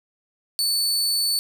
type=tone; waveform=sawtooth; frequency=4480 Hz; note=C#8; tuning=18 cents sharp; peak=-17 dBFS; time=0.59-1.39 s; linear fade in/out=0 ms; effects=8-bit